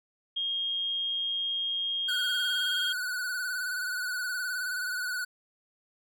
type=tone; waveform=sine; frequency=3241 Hz; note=G#7; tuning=43 cents flat; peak=-28 dBFS; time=0.36-2.93 s; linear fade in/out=10 ms
type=tone with vibrato; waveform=square; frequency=1480 Hz; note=F#6; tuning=in tune; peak=-31 dBFS; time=2.08-5.25 s; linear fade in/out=10 ms; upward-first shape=sine; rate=19 Hz; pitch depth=54 cents each way
effects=none